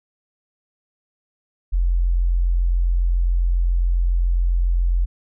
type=tone; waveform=sine; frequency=43.65 Hz; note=F1; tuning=in tune; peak=-15 dBFS; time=1.72-5.06 s; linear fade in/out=20 ms; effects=none